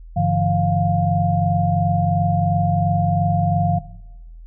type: tone cluster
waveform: sine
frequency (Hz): 99 / 145.1 / 168 / 702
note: G2 / D3 / E3 / F5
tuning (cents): +18 / -21 / +33 / +9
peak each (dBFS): -21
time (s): 0.16-3.79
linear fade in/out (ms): 10
effects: noise-tail reverb RT60 1.0 s tail -18 dB re dry + added 41 Hz sine -36 dBFS peak until 4.46 s